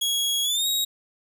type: tone with pitch glide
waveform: sawtooth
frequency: 3322 to 3794 Hz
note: G#7 to A#7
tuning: 0 to +30 cents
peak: -19 dBFS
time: 0.01-0.85 s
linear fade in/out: 10 ms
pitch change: +230 cents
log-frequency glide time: 0.43-0.67 s
effects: none